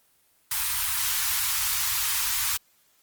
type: band-stop noise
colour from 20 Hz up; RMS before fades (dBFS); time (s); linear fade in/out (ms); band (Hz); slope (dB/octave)
white; -26; 0.51-2.57; 5; 110 to 880; 48
effects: white hiss -64 dBFS RMS until 3.02 s + Opus 24 kbps